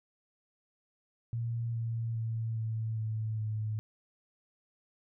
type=tone with pitch steps; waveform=sine; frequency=116.54 / 114.8 / 113.09 / 111.41 / 109.75 / 108.11 Hz; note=A#2 / A#2 / A2 / A2 / A2 / A2; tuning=0 / -26 / +48 / +22 / -4 / -30 cents; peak=-31 dBFS; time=1.33-3.79 s; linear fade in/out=0 ms; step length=410 ms; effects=none